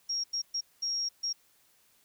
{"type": "tone bursts at uneven times", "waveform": "sine", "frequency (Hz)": 5588, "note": "F8", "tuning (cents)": 0, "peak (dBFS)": -29, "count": 5, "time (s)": [[0.09, 0.24], [0.33, 0.42], [0.54, 0.61], [0.82, 1.09], [1.23, 1.33]], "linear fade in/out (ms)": 10, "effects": ["white hiss -66 dBFS RMS until 2.04 s"]}